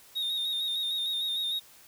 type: tone with vibrato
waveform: triangle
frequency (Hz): 3700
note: A#7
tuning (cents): -14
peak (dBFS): -27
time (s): 0.15-1.6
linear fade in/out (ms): 20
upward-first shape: square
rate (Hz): 6.6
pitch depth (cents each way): 33
effects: white hiss -55 dBFS RMS until 1.87 s